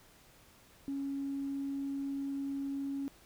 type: tone with tanh clipping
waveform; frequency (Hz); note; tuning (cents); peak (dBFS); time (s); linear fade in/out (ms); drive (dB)
triangle; 276.7; C#4; -3; -34; 0.88-3.08; 0; 4
effects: pink hiss -61 dBFS RMS until 3.25 s